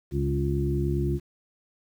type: harmonic tone with a mistuned harmonic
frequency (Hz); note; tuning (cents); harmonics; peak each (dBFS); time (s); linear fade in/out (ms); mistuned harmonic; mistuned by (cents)
69.9; C#2; +15; 1 / 2 / 3 / 4 / 5; -28 / -27 / -34 / -36 / -29; 0.11-1.2; 50; 3; -21
effects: 9-bit